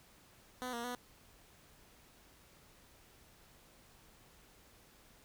10% pulse tone with pitch steps, 251.6 / 235.5 / 245.9 Hz, B3 / A#3 / B3, +32 / +18 / -7 cents, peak -31 dBFS, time 0.62-0.95 s, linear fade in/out 0 ms, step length 110 ms, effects pink hiss -63 dBFS RMS until 5.24 s

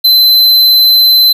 square tone, 4059 Hz, B7, 47 cents sharp, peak -4 dBFS, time 0.04-1.33 s, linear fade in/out 10 ms, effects 7-bit

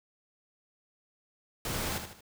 pink noise with echo, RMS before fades -34 dBFS, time 1.65-1.98 s, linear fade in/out 2 ms, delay 76 ms, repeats 3, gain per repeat -7 dB, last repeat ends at 2.208 s, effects none

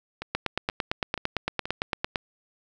two click trains, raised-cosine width 0.3 ms, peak -9 / -17 dBFS, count 17 / 4, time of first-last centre 0.35-2.158 / 0.22-1.655 s, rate 8.85 / 2.09 Hz, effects none

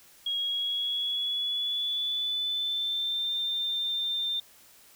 sine tone with pitch glide, 3296 to 3594 Hz, G#7 to A7, -14 to +36 cents, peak -27 dBFS, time 0.26-4.4 s, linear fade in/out 5 ms, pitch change +150 cents, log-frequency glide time 0.39-3.32 s, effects white hiss -56 dBFS RMS until 4.95 s

